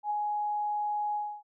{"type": "tone with ADSR envelope", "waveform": "sine", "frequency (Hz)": 835, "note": "G#5", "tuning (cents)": 9, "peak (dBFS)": -26, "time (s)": [0.03, 1.43], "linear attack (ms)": 75, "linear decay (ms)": 9, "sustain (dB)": -2, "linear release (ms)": 280, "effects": []}